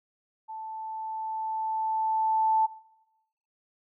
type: tone with level ramp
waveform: sine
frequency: 880 Hz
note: A5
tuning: in tune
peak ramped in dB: -36 to -19 dBFS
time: 0.48-2.67 s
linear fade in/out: 20 ms
effects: noise-tail reverb RT60 0.9 s tail -20 dB re dry

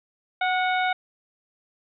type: harmonic tone with a mistuned harmonic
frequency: 740 Hz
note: F#5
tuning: in tune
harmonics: 1 / 2 / 3 / 4 / 5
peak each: -23 / -27 / -29 / -40 / -34 dBFS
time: 0.41-0.93 s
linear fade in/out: 5 ms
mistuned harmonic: 2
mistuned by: -31 cents
effects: none

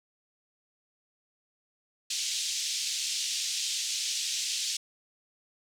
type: band-pass noise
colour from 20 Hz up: white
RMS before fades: -32 dBFS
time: 2.1-4.77 s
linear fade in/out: 5 ms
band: 2900 to 7100 Hz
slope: 24 dB/octave
effects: none

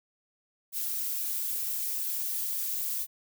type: noise with flanger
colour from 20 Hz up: violet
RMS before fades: -32 dBFS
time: 0.72-3.07 s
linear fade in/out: 50 ms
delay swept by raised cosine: 1.4 to 7 ms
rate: 3.8 Hz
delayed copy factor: -0.7
effects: none

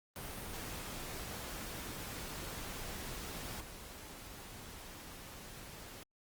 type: noise with level steps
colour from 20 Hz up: pink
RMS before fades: -44 / -50 dBFS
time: 0.16-6.03 s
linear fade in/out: 0 ms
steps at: 3.6 s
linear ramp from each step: 10 ms
effects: Opus 32 kbps

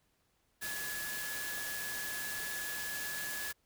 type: tone in noise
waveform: sine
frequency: 1697 Hz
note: G#6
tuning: 37 cents sharp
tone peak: -40 dBFS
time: 0.61-3.53 s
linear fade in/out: 20 ms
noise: white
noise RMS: -41 dBFS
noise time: 0.61-3.53 s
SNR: -2 dB
effects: pink hiss -75 dBFS RMS until 3.65 s

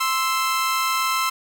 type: tone pair together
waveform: sawtooth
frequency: 1046.5 / 1318.5 Hz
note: C6 / E6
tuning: 0 / 0 cents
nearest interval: major third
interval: 400 cents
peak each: -19 / -19 dBFS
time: 0-1.3 s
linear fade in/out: 10 ms
effects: none

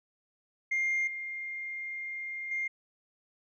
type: tone with level steps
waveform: sine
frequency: 2114 Hz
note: C7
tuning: 17 cents sharp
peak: -25 / -35 / -29 dBFS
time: 0.71-2.68 s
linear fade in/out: 10 ms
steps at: 1.07 / 2.51 s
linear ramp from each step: 5 ms
effects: tanh soft clip ceiling -24 dBFS

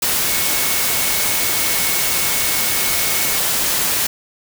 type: tone in noise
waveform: sine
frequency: 2200 Hz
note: C#7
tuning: 14 cents flat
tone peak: -28 dBFS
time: 0.27-3.39 s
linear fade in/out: 5 ms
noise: white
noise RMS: -18 dBFS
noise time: 0.02-4.07 s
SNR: -13 dB
effects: none

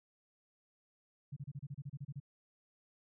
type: tone bursts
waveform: sine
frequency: 140.4 Hz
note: C#3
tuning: 22 cents sharp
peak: -40 dBFS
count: 12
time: 1.32-2.201 s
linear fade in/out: 10 ms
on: 45 ms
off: 31 ms
effects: none

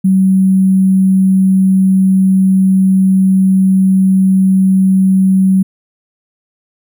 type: tone with sample-and-hold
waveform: sine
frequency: 190 Hz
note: F#3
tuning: 46 cents sharp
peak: -6 dBFS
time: 0.04-5.63 s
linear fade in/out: 10 ms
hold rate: 11025 Hz
effects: none

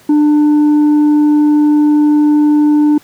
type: tone with tanh clipping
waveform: triangle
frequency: 297.9 Hz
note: D4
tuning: 25 cents sharp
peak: -7 dBFS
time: 0.09-2.98 s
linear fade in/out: 5 ms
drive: 8 dB
effects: pink hiss -44 dBFS RMS until 3.03 s + high-pass 100 Hz 12 dB/octave

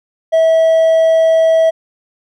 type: tone with hard clipping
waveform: triangle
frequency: 649 Hz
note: E5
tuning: 27 cents flat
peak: -8 dBFS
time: 0.32-1.71 s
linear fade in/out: 20 ms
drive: 5 dB
effects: none

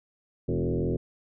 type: tone with frequency modulation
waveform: sine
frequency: 108.2 Hz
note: A2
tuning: 29 cents flat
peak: -24 dBFS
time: 0.48-0.97 s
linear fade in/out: 10 ms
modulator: 85.7 Hz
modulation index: 4.3
effects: none

